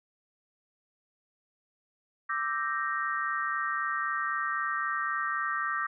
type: chord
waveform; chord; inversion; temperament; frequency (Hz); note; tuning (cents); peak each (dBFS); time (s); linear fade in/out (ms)
sine; E half-diminished seventh; third; equal; 1174.7 / 1318.5 / 1568 / 1864.7; D6 / E6 / G6 / Bb6; 0 / 0 / 0 / 0; -32 / -35 / -35 / -34; 2.29-5.87; 10
effects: none